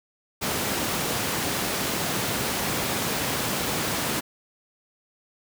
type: high-pass noise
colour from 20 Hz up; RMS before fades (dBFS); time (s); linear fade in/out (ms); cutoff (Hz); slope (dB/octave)
pink; -27; 0.41-4.21; 20; 120; 12
effects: none